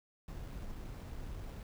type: noise with sample-and-hold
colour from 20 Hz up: brown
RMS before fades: -44 dBFS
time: 0.28-1.63 s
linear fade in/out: 2 ms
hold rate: 6300 Hz
effects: none